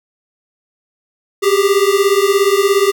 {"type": "beating tone pair", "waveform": "square", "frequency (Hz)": [388.8, 405.8], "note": ["G4", "G#4"], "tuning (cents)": [-14, -40], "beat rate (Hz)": 17, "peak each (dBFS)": -14, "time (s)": [1.42, 2.92], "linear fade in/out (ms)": 20, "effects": []}